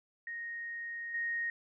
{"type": "tone with level steps", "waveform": "sine", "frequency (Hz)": 1865, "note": "A#6", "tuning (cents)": 0, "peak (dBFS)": [-38, -32], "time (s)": [0.27, 1.5], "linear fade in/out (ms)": 2, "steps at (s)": 1.14, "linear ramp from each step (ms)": 5, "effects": []}